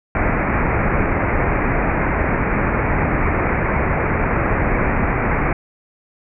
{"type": "low-pass noise", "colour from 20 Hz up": "pink", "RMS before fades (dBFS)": -18, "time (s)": [0.15, 5.53], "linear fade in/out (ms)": 2, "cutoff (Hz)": 2400, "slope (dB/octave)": 96, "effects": []}